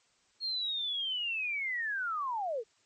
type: linear sweep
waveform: sine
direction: down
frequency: 4299 to 414.2 Hz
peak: -31 dBFS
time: 0.4-2.64 s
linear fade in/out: 50 ms
effects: white hiss -69 dBFS RMS until 2.85 s + MP3 32 kbps